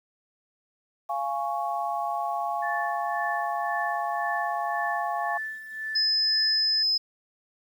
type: chord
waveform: sine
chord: Db major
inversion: first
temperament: just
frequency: 693 / 831.5 / 1108.7 Hz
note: F5 / Ab5 / Db6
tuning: -14 / +2 / 0 cents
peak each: -30 / -30 / -32 dBFS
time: 1.09-5.38 s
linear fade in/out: 10 ms
type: tone with tremolo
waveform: sine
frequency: 1755 Hz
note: A6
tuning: 5 cents flat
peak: -29 dBFS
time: 2.62-6.83 s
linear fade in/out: 10 ms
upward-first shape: sine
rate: 1.9 Hz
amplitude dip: 70%
type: tone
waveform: sine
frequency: 5100 Hz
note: D#8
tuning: 42 cents sharp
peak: -21 dBFS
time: 5.95-6.98 s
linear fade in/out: 10 ms
effects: 9-bit